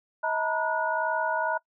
sine tone cluster, 637 / 906 / 968 / 1457 Hz, D#5 / A#5 / B5 / F#6, +41 / -50 / -35 / -27 cents, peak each -30 dBFS, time 0.23-1.58 s, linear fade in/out 10 ms, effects noise-tail reverb RT60 0.1 s tail -23 dB re dry

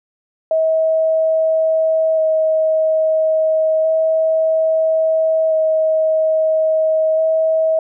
sine tone with vibrato, 637 Hz, D#5, 41 cents sharp, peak -12 dBFS, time 0.51-7.79 s, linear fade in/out 2 ms, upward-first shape square, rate 0.3 Hz, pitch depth 9 cents each way, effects none

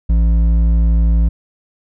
sine tone with hard clipping, 56.2 Hz, A1, 37 cents sharp, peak -11 dBFS, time 0.09-1.29 s, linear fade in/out 10 ms, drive 7 dB, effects none

